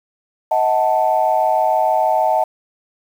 sine chord, D# diminished, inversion none, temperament equal with one note detuned, 633.5 / 740 / 880 Hz, D#5 / F#5 / A5, +31 / 0 / 0 cents, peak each -17 dBFS, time 0.51-2.44 s, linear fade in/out 5 ms, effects tanh soft clip ceiling -3 dBFS + 7-bit

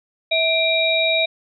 sine tone cluster, 650 / 2368 / 3797 Hz, E5 / D7 / A#7, -24 / +14 / +31 cents, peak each -20 dBFS, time 0.31-1.26 s, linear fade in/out 10 ms, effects none

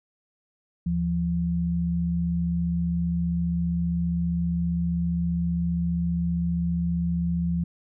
sine tone pair together, 76.39 / 171.5 Hz, D#2 / F3, -31 / -31 cents, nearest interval octave + major second, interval 1400 cents, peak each -30 / -23 dBFS, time 0.86-7.64 s, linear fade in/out 5 ms, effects none

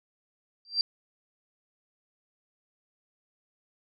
sine tone with exponential growth, 4710 Hz, D8, 4 cents sharp, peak -18 dBFS, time 0.65-0.81 s, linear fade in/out 1 ms, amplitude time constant 33 ms, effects none

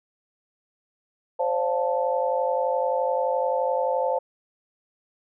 sine chord, D minor seventh, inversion third, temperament equal with one note detuned, 523.3 / 574.9 / 698.5 / 880 Hz, C5 / D5 / F5 / A5, 0 / -37 / 0 / 0 cents, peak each -24 / -29 / -30 / -27 dBFS, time 1.39-4.19 s, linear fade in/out 10 ms, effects none

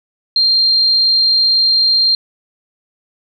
sine tone, 4186 Hz, C8, in tune, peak -9 dBFS, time 0.36-2.15 s, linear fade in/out 2 ms, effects none

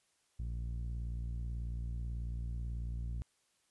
sawtooth tone with low-pass filter, 58.27 Hz, A#1, in tune, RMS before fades -39 dBFS, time 0.39-3.22 s, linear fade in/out 0 ms, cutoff 120 Hz, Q 0.92, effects white hiss -75 dBFS RMS until 3.7 s + resampled to 24000 Hz

